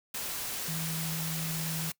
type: tone in noise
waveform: sine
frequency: 161.5 Hz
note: E3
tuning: 35 cents flat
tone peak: -34 dBFS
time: 0.68-1.9 s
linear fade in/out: 5 ms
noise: white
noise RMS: -36 dBFS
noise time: 0.14-1.92 s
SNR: -1 dB
effects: noise-tail reverb RT60 0.1 s tail -22 dB re dry